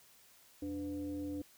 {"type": "tone with frequency modulation", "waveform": "sine", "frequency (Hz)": 293.7, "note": "D4", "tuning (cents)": 0, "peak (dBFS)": -37, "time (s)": [0.62, 1.42], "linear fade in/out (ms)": 5, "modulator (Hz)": 209, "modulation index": 0.6, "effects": ["white hiss -63 dBFS RMS until 1.57 s"]}